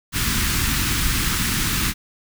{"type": "band-stop noise", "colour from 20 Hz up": "pink", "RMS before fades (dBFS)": -21, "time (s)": [0.12, 1.94], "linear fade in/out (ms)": 50, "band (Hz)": [290, 1200], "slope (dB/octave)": 24, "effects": []}